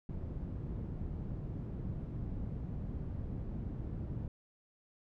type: low-pass noise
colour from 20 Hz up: white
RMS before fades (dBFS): -40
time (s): 0.09-4.28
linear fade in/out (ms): 2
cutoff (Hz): 140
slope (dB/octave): 12
effects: none